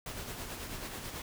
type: noise with tremolo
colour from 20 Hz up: pink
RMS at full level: -40 dBFS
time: 0.06-1.22 s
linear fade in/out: 2 ms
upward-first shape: sine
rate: 9.2 Hz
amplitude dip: 40%
effects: none